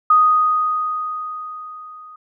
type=tone with level ramp; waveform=sine; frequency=1244.5 Hz; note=D#6; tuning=in tune; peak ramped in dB=-8 to -37 dBFS; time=0.1-2.16 s; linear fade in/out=5 ms; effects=none